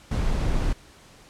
brown noise, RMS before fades -23 dBFS, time 0.11-0.73 s, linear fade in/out 5 ms, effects pink hiss -51 dBFS RMS until 1.29 s + low-pass 9000 Hz 12 dB/octave

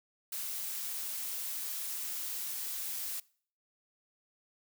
blue noise, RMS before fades -38 dBFS, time 0.32-3.2 s, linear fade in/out 5 ms, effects noise-tail reverb RT60 0.5 s tail -23 dB re dry

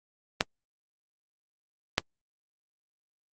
clicks, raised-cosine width 0.2 ms, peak -4 dBFS, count 2, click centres 0.409 / 1.981 s, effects Opus 32 kbps

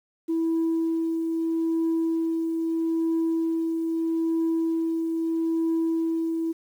sine tone with tremolo, 327.9 Hz, E4, 9 cents flat, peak -19 dBFS, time 0.28-6.53 s, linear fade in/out 20 ms, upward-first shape triangle, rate 0.78 Hz, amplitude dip 40%, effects tanh soft clip ceiling -19 dBFS + 9-bit

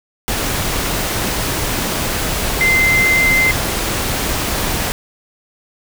sine tone in noise, 2076 Hz, C7, 14 cents flat, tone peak -11 dBFS, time 2.61-3.51 s, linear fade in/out 0 ms, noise pink, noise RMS -19 dBFS, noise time 0.28-4.92 s, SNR +5 dB, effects none

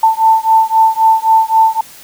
sine beating tone pair, 888 / 891.8 Hz, A5 / A5, +16 / +23 cents, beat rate 3.8 Hz, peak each -10 dBFS, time 0.03-1.81 s, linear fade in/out 5 ms, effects white hiss -37 dBFS RMS until 2.03 s

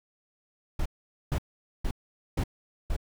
brown noise bursts, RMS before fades -27 dBFS, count 5, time 0.79-2.965 s, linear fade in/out 5 ms, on 67 ms, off 460 ms, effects none

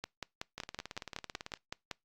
two click trains, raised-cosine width 0.2 ms, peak -24 / -20 dBFS, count 18 / 11, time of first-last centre 0.58-1.519 / 0.04-1.913 s, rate 18.1 / 5.34 Hz, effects noise-tail reverb RT60 0.2 s tail -25 dB re dry + Opus 48 kbps

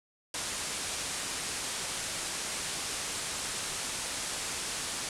white low-pass noise, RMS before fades -36 dBFS, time 0.34-5.09 s, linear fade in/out 2 ms, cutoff 10000 Hz, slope 48 dB/octave, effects none

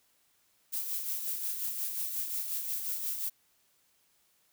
violet noise with tremolo, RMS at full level -33 dBFS, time 0.72-3.3 s, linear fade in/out 20 ms, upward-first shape sine, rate 5.6 Hz, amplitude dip 45%, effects white hiss -70 dBFS RMS until 4.52 s

